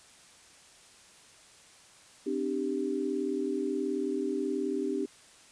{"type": "chord", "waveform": "sine", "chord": "C suspended second", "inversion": "none", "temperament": "equal with one note detuned", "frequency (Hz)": [261.6, 300.2, 392], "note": ["C4", "D4", "G4"], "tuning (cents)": [0, 38, 0], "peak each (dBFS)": [-34, -33, -32], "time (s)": [2.26, 5.06], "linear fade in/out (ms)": 10, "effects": ["white hiss -56 dBFS RMS until 5.51 s", "resampled to 22050 Hz"]}